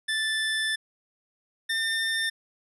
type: tone pair in turn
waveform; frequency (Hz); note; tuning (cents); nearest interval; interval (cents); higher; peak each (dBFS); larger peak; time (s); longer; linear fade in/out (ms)
25% pulse; 1760 / 1803.2; A6 / A6; 0 / +42; unison; 42; second; -21; neither; 0.08-0.76 / 1.69-2.3; first; 10
effects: resampled to 24000 Hz